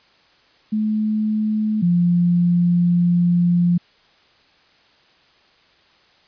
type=tone pair in turn; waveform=sine; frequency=214.8 / 174.47 Hz; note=A3 / F3; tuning=-41 / -1 cents; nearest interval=major third; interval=360 cents; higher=first; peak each=-17 / -13 dBFS; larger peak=second; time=0.72-1.82 / 1.82-3.78 s; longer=second; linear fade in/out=10 ms; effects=white hiss -55 dBFS RMS until 6.27 s + resampled to 11025 Hz